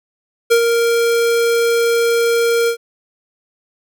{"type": "tone with ADSR envelope", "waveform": "square", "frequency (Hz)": 466.2, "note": "A#4", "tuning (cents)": 0, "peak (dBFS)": -8, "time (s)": [0.5, 2.77], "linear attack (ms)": 19, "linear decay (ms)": 82, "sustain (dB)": -5, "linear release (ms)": 89, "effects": []}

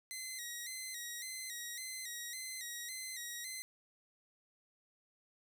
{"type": "tone with vibrato", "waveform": "10% pulse", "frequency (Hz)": 1975.5, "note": "B6", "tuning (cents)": 0, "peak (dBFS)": -33, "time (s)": [0.11, 3.62], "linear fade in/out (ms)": 0, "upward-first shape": "square", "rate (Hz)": 1.8, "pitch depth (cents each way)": 68, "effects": []}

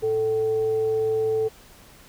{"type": "tone with frequency modulation", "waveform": "sine", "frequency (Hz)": 440, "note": "A4", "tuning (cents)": 0, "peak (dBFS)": -20, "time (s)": [0.02, 1.49], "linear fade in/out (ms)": 20, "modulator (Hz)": 327, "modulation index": 0.24, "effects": ["pink hiss -50 dBFS RMS until 2.08 s"]}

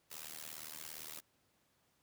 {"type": "noise with amplitude modulation", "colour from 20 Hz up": "white", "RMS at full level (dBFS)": -44, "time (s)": [0.1, 1.21], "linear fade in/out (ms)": 20, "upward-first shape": "sine", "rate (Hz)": 77.5, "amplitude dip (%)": 100, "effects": ["pink hiss -75 dBFS RMS until 2.02 s", "high-pass 80 Hz 12 dB/octave"]}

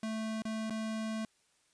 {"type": "tone with dropouts", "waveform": "square", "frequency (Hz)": 220, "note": "A3", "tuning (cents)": 0, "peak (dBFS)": -35, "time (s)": [0.03, 1.25], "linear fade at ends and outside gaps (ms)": 2, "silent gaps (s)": [[0.421, 0.452], [0.698, 0.705]], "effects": ["white hiss -71 dBFS RMS until 1.73 s", "resampled to 22050 Hz"]}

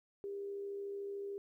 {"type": "tone with amplitude modulation", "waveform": "sine", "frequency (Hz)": 400, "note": "G4", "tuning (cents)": 35, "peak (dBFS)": -38, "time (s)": [0.24, 1.38], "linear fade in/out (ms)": 0, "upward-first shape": "sine", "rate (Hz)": 73.6, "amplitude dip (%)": 30, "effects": ["13-bit"]}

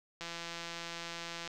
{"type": "click train", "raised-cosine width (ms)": 0.2, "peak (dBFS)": -24, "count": 215, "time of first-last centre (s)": [0.21, 1.476], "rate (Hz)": 169, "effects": []}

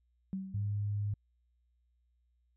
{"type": "tone with exponential decay", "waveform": "sine", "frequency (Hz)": 191.2, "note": "G3", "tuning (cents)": -43, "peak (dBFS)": -32, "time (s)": [0.33, 0.93], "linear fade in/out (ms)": 0, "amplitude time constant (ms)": 130}
{"type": "tone", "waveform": "sine", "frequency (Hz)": 102.8, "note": "G#2", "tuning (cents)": -17, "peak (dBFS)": -31, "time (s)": [0.54, 1.14], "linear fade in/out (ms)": 5}
{"effects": ["added 60 Hz sine -70 dBFS peak until 2.56 s"]}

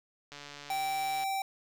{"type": "click train", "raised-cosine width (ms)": 0.2, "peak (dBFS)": -28, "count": 133, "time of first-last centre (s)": [0.32, 1.237], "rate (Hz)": 144}
{"type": "tone", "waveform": "square", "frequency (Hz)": 777, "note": "G5", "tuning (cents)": -16, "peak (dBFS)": -31, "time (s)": [0.7, 1.42], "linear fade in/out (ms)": 2}
{"effects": []}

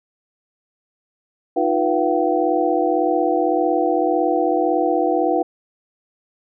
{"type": "tone cluster", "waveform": "sine", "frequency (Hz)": [313, 354.8, 488.5, 686, 762], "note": ["D#4", "F4", "B4", "F5", "G5"], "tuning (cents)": [10, 27, -19, -31, -49], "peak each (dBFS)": -22, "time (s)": [1.56, 5.43], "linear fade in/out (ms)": 10, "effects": []}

